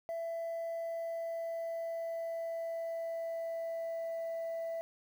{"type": "tone with pitch glide", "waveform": "sine", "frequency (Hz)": [666, 661.4], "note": ["E5", "E5"], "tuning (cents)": [18, 6], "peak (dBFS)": -33, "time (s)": [0.09, 4.81], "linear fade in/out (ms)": 0, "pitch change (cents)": -12, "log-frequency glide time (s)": [0.76, 4.22], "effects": ["tanh soft clip ceiling -34 dBFS", "10-bit"]}